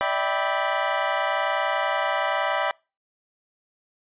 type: chord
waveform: 25% pulse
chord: E minor seventh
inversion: third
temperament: equal with one note detuned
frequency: 587.3 / 648.3 / 784 / 987.8 Hz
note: D5 / E5 / G5 / B5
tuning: 0 / -29 / 0 / 0 cents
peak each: -24 dBFS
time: 0.01-2.71 s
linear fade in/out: 0 ms
effects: noise-tail reverb RT60 0.3 s tail -26 dB re dry + resampled to 8000 Hz